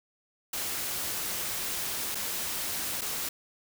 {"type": "noise with dropouts", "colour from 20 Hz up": "white", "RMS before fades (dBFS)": -33, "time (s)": [0.53, 3.29], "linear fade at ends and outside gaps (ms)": 5, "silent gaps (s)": [[2.148, 2.152], [3.011, 3.016]], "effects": []}